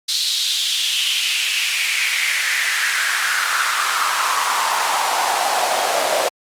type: noise with high-pass filter sweep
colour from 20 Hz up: pink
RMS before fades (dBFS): -19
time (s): 0.08-6.29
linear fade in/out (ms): 10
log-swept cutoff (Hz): 4100 to 590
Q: 3.8
effects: low-pass 11000 Hz 12 dB/octave + Opus 48 kbps